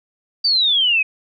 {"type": "exponential sweep", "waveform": "sine", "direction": "down", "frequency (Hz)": [4699, 2489], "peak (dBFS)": -13, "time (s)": [0.44, 1.03], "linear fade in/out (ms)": 10, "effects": []}